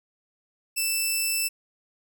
10% pulse tone, 2650 Hz, E7, 9 cents sharp, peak -15 dBFS, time 0.76-1.49 s, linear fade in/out 20 ms, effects none

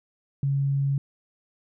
sine tone, 138.8 Hz, C#3, 3 cents sharp, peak -21 dBFS, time 0.43-0.98 s, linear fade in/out 2 ms, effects none

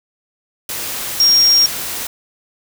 sine tone in noise, 5580 Hz, F8, 2 cents flat, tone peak -8 dBFS, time 1.2-1.66 s, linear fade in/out 2 ms, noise white, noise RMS -24 dBFS, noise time 0.69-2.07 s, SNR +13 dB, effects none

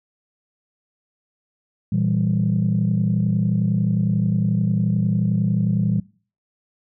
sine chord, E diminished, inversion second, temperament equal, 116.54 / 164.81 / 196 Hz, Bb2 / E3 / G3, 0 / 0 / 0 cents, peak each -21 dBFS, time 1.92-6 s, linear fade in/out 5 ms, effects noise-tail reverb RT60 0.4 s tail -21 dB re dry + tanh soft clip ceiling -10 dBFS

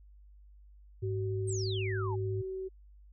sine tone, 378.4 Hz, F#4, 39 cents sharp, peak -35 dBFS, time 1.02-2.69 s, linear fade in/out 20 ms
sine tone with vibrato, 103.4 Hz, G#2, 7 cents flat, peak -32 dBFS, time 1.02-2.42 s, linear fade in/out 10 ms, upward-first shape sine, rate 14 Hz, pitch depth 27 cents each way
sine exponential sweep, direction down, 8860 to 793 Hz, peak -38 dBFS, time 1.47-2.16 s, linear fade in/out 20 ms
effects added 50 Hz sine -53 dBFS peak until 3.12 s

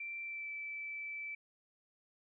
sine tone with pitch glide, 2349 to 2318 Hz, D7 to D7, 0 to -23 cents, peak -40 dBFS, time 0-1.35 s, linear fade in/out 5 ms, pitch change -23 cents, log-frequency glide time 0.22-0.5 s, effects none

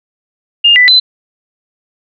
sine tone with pitch steps, 2821 / 1987 / 4033 Hz, F7 / B6 / B7, +17 / +10 / +36 cents, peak -3 dBFS, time 0.64-1 s, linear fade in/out 10 ms, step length 120 ms, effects none

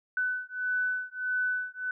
sine beating tone pair, 1499 / 1500.6 Hz, F#6 / F#6, +22 / +24 cents, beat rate 1.6 Hz, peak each -31 dBFS, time 0.17-1.91 s, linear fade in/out 2 ms, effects none

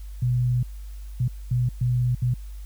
sine tone bursts at uneven times, 123.7 Hz, B2, 3 cents sharp, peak -19 dBFS, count 5, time 0.22-0.63 / 1.2-1.28 / 1.51-1.69 / 1.81-2.15 / 2.22-2.34 s, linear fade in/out 5 ms, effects added 50 Hz sine -34 dBFS peak until 2.65 s + white hiss -56 dBFS RMS until 2.65 s

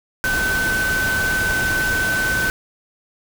sine tone in noise, 1523 Hz, F#6, 50 cents sharp, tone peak -18 dBFS, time 0.24-2.5 s, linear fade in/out 0 ms, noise pink, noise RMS -25 dBFS, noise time 0.24-2.5 s, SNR +4 dB, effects none

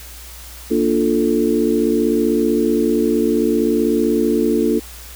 sine chord, Bb major seventh, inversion none, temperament equal, 233.1 / 293.7 / 349.2 / 440 Hz, Bb3 / D4 / F4 / A4, 0 / 0 / 0 / 0 cents, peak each -19 dBFS, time 0.7-4.8 s, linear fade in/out 20 ms, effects added 60 Hz sine -37 dBFS peak until 5.15 s + white hiss -38 dBFS RMS until 5.15 s

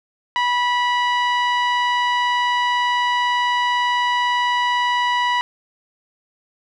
sawtooth tone with low-pass filter, 978 Hz, B5, 17 cents flat, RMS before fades -19 dBFS, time 0.36-5.41 s, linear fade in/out 0 ms, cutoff 2900 Hz, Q 1.2, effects none

